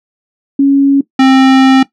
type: tone pair in turn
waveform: sine / square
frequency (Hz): 277.2 / 264.6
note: C#4 / C4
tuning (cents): 0 / +20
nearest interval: minor second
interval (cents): 80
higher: first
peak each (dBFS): -4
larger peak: neither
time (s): 0.59-1.01 / 1.19-1.83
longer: second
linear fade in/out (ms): 5
effects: noise-tail reverb RT60 0.1 s tail -17 dB re dry + low-pass 4000 Hz 12 dB/octave